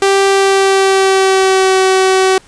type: tone with pitch glide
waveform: sawtooth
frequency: 392 to 378.6 Hz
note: G4 to F#4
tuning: 0 to +40 cents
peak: -4 dBFS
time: 0.02-2.38 s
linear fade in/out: 2 ms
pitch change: -60 cents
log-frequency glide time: 0.26-1.78 s
effects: pink hiss -43 dBFS RMS until 2.47 s + resampled to 22050 Hz